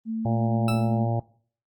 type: tone with pitch glide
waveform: sine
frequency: 223.5 to 220.4 Hz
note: A3 to A3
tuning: +27 to +3 cents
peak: -26 dBFS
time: 0.05-1.07 s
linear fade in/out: 50 ms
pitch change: -24 cents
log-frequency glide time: 0.22-0.91 s
type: harmonic tone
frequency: 115.8 Hz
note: A#2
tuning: 11 cents flat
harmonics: 1 / 2 / 3 / 4 / 5 / 6 / 7 / 8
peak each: -24 / -34 / -35 / -41 / -33 / -34 / -34 / -47 dBFS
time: 0.25-1.2 s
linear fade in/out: 5 ms
type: tone with exponential decay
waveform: 20% pulse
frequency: 1318.5 Hz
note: E6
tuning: in tune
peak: -22 dBFS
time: 0.68-0.99 s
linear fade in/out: 2 ms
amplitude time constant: 66 ms
effects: noise-tail reverb RT60 0.5 s tail -21 dB re dry + Opus 32 kbps